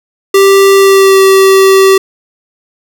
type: tone with pitch glide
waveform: square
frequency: 392 to 385.7 Hz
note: G4 to G4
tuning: 0 to -28 cents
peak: -3 dBFS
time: 0.34-1.98 s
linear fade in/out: 5 ms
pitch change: -28 cents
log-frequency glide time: 0.76-1.22 s
effects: none